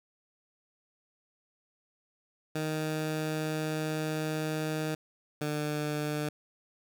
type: tone pair in turn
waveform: 15% pulse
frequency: 155.56 / 149.85 Hz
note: D#3 / D3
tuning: 0 / +35 cents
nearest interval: minor second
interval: 65 cents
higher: first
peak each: -24 dBFS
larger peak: neither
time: 2.55-4.95 / 5.41-6.29 s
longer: first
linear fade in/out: 5 ms
effects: none